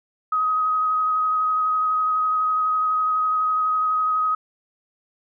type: tone with vibrato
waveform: sine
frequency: 1261 Hz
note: D#6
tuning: 23 cents sharp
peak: -18 dBFS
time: 0.32-4.35 s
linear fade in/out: 5 ms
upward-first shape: sine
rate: 12 Hz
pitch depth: 12 cents each way
effects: none